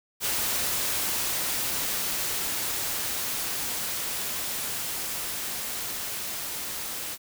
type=noise with level ramp; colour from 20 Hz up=white; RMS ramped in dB=-27 to -34 dBFS; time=0.2-7.18 s; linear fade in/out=50 ms; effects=none